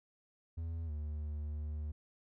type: tone with pitch glide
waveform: triangle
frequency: 82.41 to 75.14 Hz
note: E2 to D2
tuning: 0 to +40 cents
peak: -35 dBFS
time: 0.57-1.92 s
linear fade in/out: 10 ms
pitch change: -160 cents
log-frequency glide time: 0.86-0.91 s
effects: none